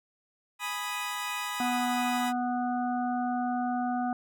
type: chord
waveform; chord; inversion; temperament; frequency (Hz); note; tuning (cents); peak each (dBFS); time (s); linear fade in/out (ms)
20% pulse; G# minor; none; equal; 830.6 / 987.8 / 1244.5; G#5 / B5 / D#6; 0 / 0 / 0; -34 / -30 / -31; 0.59-2.33; 50
type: harmonic tone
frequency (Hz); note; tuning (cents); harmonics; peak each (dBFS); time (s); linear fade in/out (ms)
246.4; B3; -4; 1 / 3 / 5 / 6; -30 / -30 / -41 / -42; 1.6-4.13; 2
effects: none